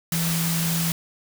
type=tone in noise; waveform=sine; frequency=166.4 Hz; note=E3; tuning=17 cents sharp; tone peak=-23 dBFS; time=0.12-0.92 s; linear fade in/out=2 ms; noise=white; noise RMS=-27 dBFS; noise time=0.12-0.92 s; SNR=+1 dB; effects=none